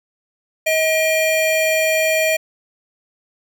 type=tone pair together; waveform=square; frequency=635 / 2397 Hz; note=D#5 / D7; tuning=+35 / +35 cents; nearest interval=octave + major seventh; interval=2300 cents; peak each=-17 / -20 dBFS; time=0.66-2.37 s; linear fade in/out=10 ms; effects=none